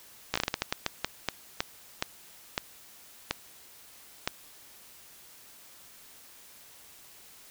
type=slowing click train; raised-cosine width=0.2 ms; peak=-9 dBFS; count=17; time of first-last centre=0.34-4.275 s; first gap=15 ms; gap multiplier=1.32; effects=white hiss -53 dBFS RMS until 7.5 s